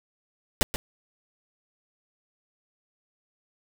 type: noise with echo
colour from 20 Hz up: pink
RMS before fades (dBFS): -20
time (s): 0.61-0.63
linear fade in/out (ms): 0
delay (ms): 130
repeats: 1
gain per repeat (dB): -10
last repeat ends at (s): 0.76
effects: none